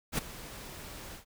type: noise with ADSR envelope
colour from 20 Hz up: pink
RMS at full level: -29 dBFS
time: 0.12-1.25 s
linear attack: 61 ms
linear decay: 12 ms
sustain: -16 dB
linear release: 110 ms
effects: none